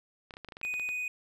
clicks, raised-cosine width 0.3 ms, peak -28 dBFS, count 12, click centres 0.308 / 0.339 / 0.369 / 0.447 / 0.487 / 0.522 / 0.569 / 0.614 / 0.65 / 0.74 / 0.797 / 0.89 s
triangle tone, 2489 Hz, D#7, in tune, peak -30 dBFS, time 0.63-1.08 s, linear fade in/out 2 ms
effects none

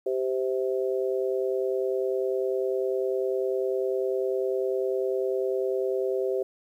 harmonic tone, 130 Hz, C3, 11 cents flat, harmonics 3 / 4 / 5, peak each -26 / -29 / -35 dBFS, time 0.06-6.43 s, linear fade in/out 5 ms, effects 10-bit

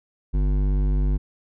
triangle tone with hard clipping, 49.1 Hz, G1, 4 cents sharp, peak -20 dBFS, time 0.33-1.18 s, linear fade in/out 20 ms, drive 16 dB, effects none

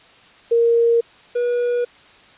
sine / triangle tone pair in turn, 466.2 / 484 Hz, A#4 / B4, 0 / -35 cents, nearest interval minor second, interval 65 cents, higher second, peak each -12 / -15 dBFS, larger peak first, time 0.51-1.01 / 1.35-1.85 s, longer neither, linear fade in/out 10 ms, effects white hiss -48 dBFS RMS until 2.37 s + resampled to 8000 Hz

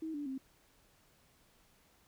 sine tone with pitch steps, 319.2 / 291 / 265.3 Hz, D#4 / D4 / C4, +44 / -16 / +24 cents, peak -37 dBFS, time 0.02-0.38 s, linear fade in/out 5 ms, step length 120 ms, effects pink hiss -68 dBFS RMS until 2.07 s

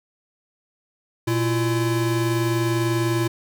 square tone pair together, 119.21 / 337.6 Hz, A#2 / E4, +39 / +41 cents, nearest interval octave + tritone, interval 1802 cents, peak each -23 dBFS, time 1.27-3.28 s, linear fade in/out 10 ms, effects none

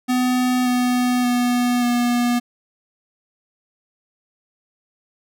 square tone with pitch steps, 251.2 / 248 / 244.9 / 241.8 Hz, B3 / B3 / B3 / B3, +30 / +7 / -14 / -36 cents, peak -17 dBFS, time 0.08-2.4 s, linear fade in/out 20 ms, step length 580 ms, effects none

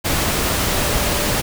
sine tone in noise, 587.3 Hz, D5, in tune, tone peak -29 dBFS, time 0.67-1.37 s, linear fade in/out 20 ms, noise pink, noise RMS -19 dBFS, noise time 0.04-1.42 s, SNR -13 dB, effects none

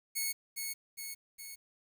5% pulse tone with echo, 2202 Hz, C#7, 12 cents flat, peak -22 dBFS, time 0.15-0.33 s, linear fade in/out 20 ms, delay 410 ms, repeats 3, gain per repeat -4 dB, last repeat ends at 1.56 s, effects 10-bit

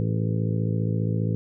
harmonic tone with a mistuned harmonic, 55 Hz, A1, in tune, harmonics 2 / 3 / 4 / 5 / 6 / 7 / 8 / 9, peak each -24 / -27 / -33 / -36 / -38 / -40 / -38 / -38 dBFS, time 0-1.35 s, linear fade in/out 0 ms, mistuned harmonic 7, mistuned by +62 cents, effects none

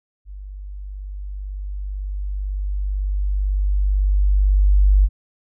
sine tone with level ramp, 49 Hz, G1, in tune, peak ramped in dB -32 to -9 dBFS, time 0.25-5.09 s, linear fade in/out 50 ms, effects none

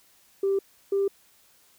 sine tone pair in turn, 392 / 395.4 Hz, G4 / G4, 0 / +15 cents, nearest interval unison, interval 15 cents, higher second, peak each -20 dBFS, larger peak neither, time 0.43-0.59 / 0.92-1.08 s, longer neither, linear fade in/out 5 ms, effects tanh soft clip ceiling -17 dBFS + white hiss -60 dBFS RMS until 1.78 s

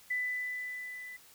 sine tone with level ramp, 1994 Hz, B6, 16 cents sharp, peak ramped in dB -29 to -43 dBFS, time 0.1-1.17 s, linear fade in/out 10 ms, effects white hiss -58 dBFS RMS until 1.34 s

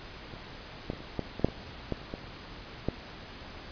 clicks, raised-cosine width 2 ms, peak -29 / -18 / -26 / -30 / -16 / -22 / -8 / -25 / -16 / -30 / -21 / -14 dBFS, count 12, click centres 0.338 / 0.901 / 0.934 / 1.005 / 1.193 / 1.396 / 1.446 / 1.486 / 1.923 / 2.016 / 2.139 / 2.886 s, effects pink hiss -45 dBFS RMS until 3.71 s + resampled to 11025 Hz

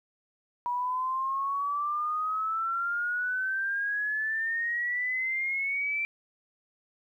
sine exponential sweep, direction up, 966 to 2349 Hz, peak -27 dBFS, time 0.66-6.05 s, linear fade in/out 0 ms, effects 11-bit

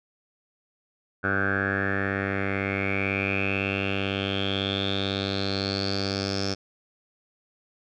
10% pulse tone with low-pass filter sweep, 98 Hz, G2, in tune, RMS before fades -27 dBFS, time 1.23-6.55 s, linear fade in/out 20 ms, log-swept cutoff 1500 to 5300 Hz, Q 9.3, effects none

